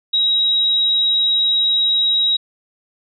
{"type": "tone", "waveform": "sine", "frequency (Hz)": 3828, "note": "A#7", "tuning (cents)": 45, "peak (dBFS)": -13, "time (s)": [0.13, 2.37], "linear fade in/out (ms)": 10, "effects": []}